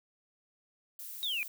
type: noise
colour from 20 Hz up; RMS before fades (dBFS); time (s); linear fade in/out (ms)
violet; -44; 0.99-1.48; 2
type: exponential sweep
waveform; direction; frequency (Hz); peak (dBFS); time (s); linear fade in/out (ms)
sine; down; 3832 to 2349; -31; 1.23-1.43; 0
effects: none